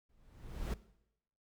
brown noise with exponential growth, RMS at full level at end -32 dBFS, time 0.09-0.74 s, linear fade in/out 5 ms, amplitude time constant 140 ms, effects noise-tail reverb RT60 0.8 s tail -18 dB re dry

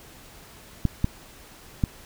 clicks, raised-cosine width 5 ms, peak -8 dBFS, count 3, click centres 0.853 / 1.044 / 1.838 s, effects pink hiss -48 dBFS RMS until 2.05 s

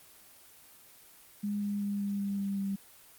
sine tone with pitch steps, 205.2 / 203.8 / 202.4 / 201 / 199.59 / 198.21 / 196.84 Hz, G#3 / G#3 / G#3 / G3 / G3 / G3 / G3, -21 / -32 / -44 / +44 / +31 / +19 / +7 cents, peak -30 dBFS, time 1.43-2.76 s, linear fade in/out 10 ms, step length 190 ms, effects white hiss -56 dBFS RMS until 3.18 s + Opus 24 kbps

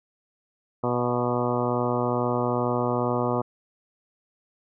harmonic tone with a mistuned harmonic, 122.3 Hz, B2, 16 cents flat, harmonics 1 / 2 / 3 / 4 / 5 / 6 / 7 / 8 / 9 / 10, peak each -30 / -29 / -30 / -29 / -31 / -33 / -34 / -34 / -34 / -35 dBFS, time 0.83-3.42 s, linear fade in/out 10 ms, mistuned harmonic 6, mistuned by -22 cents, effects none

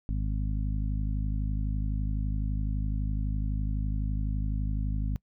harmonic tone, 51.91 Hz, G#1, in tune, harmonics 1 / 2 / 3 / 4 / 5, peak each -28 / -34 / -38 / -40 / -42 dBFS, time 0.09-5.16 s, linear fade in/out 0 ms, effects noise-tail reverb RT60 0.1 s tail -24 dB re dry

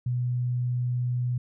sine tone, 123.47 Hz, B2, in tune, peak -24 dBFS, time 0.06-1.38 s, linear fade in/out 5 ms, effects none

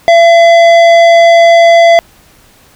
triangle tone with tanh clipping, 676 Hz, E5, 43 cents sharp, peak -3 dBFS, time 0.08-1.99 s, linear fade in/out 0 ms, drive 17 dB, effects pink hiss -43 dBFS RMS until 2.75 s

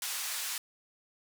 white band-pass noise, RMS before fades -36 dBFS, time 0.02-0.58 s, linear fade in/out 2 ms, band 1100 to 12000 Hz, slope 12 dB/octave, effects none

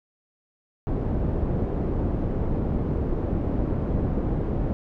pink low-pass noise, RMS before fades -25 dBFS, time 0.87-4.73 s, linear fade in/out 0 ms, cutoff 440 Hz, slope 12 dB/octave, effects none

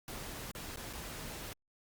pink noise with dropouts, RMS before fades -44 dBFS, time 0.08-1.53 s, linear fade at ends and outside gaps 1 ms, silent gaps 0.514-0.55 / 0.76-0.772 / 0.929-0.933 s, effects Opus 48 kbps

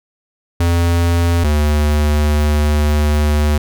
square tone pair in turn, 85.5 / 74.66 Hz, F2 / D2, -36 / +29 cents, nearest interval major second, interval 235 cents, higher first, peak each -12 dBFS, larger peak neither, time 0.6-1.44 / 1.44-3.58 s, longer second, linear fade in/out 5 ms, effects none

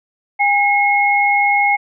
sine tone pair together, 812 / 2165 Hz, G#5 / C#7, -39 / -41 cents, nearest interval octave + perfect fourth, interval 1698 cents, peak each -14 dBFS, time 0.39-1.77 s, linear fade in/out 20 ms, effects none

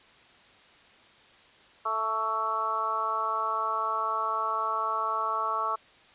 harmonic tone with a mistuned harmonic, 220 Hz, A3, in tune, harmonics 2 / 3 / 4 / 5 / 6, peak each -41 / -37 / -35 / -29 / -31 dBFS, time 1.85-5.76 s, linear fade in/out 10 ms, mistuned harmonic 5, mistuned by +25 cents, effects white hiss -56 dBFS RMS until 6.14 s + resampled to 8000 Hz

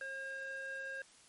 square tone with band-pass filter, 538 Hz, C5, 48 cents sharp, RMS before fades -43 dBFS, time 0.01-1.02 s, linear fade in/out 2 ms, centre 1400 Hz, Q 7.5, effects white hiss -62 dBFS RMS until 1.28 s + MP3 48 kbps

